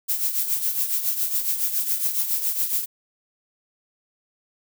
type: noise with tremolo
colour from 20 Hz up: violet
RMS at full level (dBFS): -21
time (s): 0.08-2.86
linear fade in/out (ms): 20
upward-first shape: triangle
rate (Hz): 7.2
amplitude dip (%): 70
effects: none